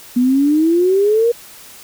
sine exponential sweep, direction up, 241.2 to 479.9 Hz, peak -10 dBFS, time 0.16-1.32 s, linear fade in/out 10 ms, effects white hiss -39 dBFS RMS until 1.83 s

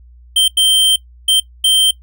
square tone bursts at uneven times, 3132 Hz, G7, 2 cents flat, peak -9 dBFS, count 4, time 0.36-0.48 / 0.57-0.96 / 1.28-1.4 / 1.64-1.91 s, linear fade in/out 5 ms, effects noise-tail reverb RT60 0.1 s tail -19 dB re dry + added 60 Hz sine -39 dBFS peak until 2.02 s

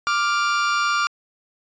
40% pulse tone pair together, 1177.3 / 1400 Hz, D6 / F6, +4 / +4 cents, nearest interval minor third, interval 300 cents, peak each -20 / -21 dBFS, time 0.07-1.07 s, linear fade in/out 0 ms, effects resampled to 16000 Hz

